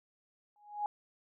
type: tone with exponential growth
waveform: sine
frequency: 830.6 Hz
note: G#5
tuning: in tune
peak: -28 dBFS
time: 0.56-0.86 s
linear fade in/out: 1 ms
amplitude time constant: 65 ms
effects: none